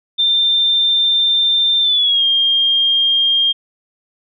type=tone with pitch glide; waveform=sine; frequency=3587 to 3214 Hz; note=A7 to G7; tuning=+33 to +43 cents; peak=-11 dBFS; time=0.18-3.53 s; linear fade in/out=20 ms; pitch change=-190 cents; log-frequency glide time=1.81-2.24 s; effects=none